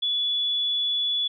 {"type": "tone", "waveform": "sine", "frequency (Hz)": 3425, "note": "A7", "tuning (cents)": -47, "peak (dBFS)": -22, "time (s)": [0.02, 1.28], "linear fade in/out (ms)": 10, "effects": []}